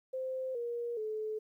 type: tone with pitch steps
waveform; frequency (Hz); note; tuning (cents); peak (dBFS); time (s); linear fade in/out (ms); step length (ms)
sine; 520 / 474.1 / 432.2; C5 / A#4 / A4; -11 / +29 / -31; -34; 0.13-1.39; 10; 420
effects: 12-bit